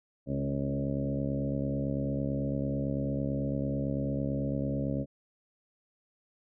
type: harmonic tone with a mistuned harmonic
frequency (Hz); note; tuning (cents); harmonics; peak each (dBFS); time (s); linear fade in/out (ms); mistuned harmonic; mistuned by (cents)
69; C#2; -7; 1 / 2 / 3 / 4 / 5 / 6 / 7 / 8 / 9; -40 / -33 / -36 / -34 / -46 / -46 / -44 / -38 / -44; 0.26-5.06; 50; 3; +25
effects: none